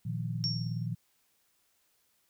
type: chord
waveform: sine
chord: Bb suspended fourth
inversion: none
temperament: just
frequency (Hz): 116.54 / 155.39 / 174.81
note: Bb2 / Eb3 / F3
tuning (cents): 0 / -2 / +2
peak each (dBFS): -34 / -37 / -38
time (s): 0.05-0.95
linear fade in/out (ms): 10
type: tone with exponential decay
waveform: sine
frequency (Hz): 5500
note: F8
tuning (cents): -27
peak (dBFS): -27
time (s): 0.44-0.86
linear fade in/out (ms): 0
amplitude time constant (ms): 91
effects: white hiss -72 dBFS RMS until 2.29 s